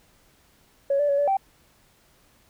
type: tone with pitch steps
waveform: sine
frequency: 556 / 582 / 563 / 576 / 778 Hz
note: C#5 / D5 / C#5 / D5 / G5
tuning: +5 / -16 / +27 / -34 / -13 cents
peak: -18 dBFS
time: 0.9-1.37 s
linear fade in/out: 5 ms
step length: 94 ms
effects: tanh soft clip ceiling -14 dBFS + pink hiss -60 dBFS RMS until 2.49 s